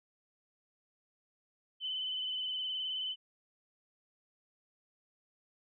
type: tone with vibrato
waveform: sine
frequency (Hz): 3028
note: F#7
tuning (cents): +39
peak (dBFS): -34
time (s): 1.8-3.16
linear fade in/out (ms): 50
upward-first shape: sine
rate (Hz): 19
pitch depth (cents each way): 32
effects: none